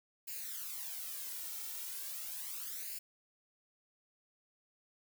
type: noise with flanger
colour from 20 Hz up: blue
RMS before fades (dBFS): -43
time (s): 0.27-2.99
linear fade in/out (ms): 10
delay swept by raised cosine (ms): 0.42 to 2.22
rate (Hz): 0.37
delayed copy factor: +0.75
effects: none